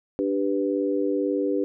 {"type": "chord", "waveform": "sine", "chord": "G major", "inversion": "second", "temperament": "equal", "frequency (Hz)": [293.7, 392, 493.9], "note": ["D4", "G4", "B4"], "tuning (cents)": [0, 0, 0], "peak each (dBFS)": [-25, -26, -27], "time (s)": [0.19, 1.64], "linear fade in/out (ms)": 0, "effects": []}